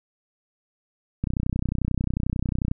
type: click train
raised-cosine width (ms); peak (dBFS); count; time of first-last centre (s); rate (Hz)
5; -12; 47; 1.24-2.714; 31.2
effects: none